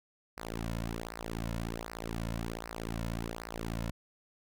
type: tone with flanger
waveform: sawtooth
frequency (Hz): 56.6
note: A1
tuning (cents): +50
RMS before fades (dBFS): -38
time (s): 0.37-3.91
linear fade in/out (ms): 5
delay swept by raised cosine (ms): 0.29 to 2.59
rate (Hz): 1.3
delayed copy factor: -0.9
effects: none